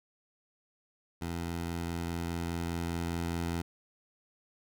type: tone with level ramp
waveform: 15% pulse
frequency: 84.9 Hz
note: F2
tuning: 48 cents flat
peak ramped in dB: -28 to -25 dBFS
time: 1.21-3.62 s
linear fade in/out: 10 ms
effects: none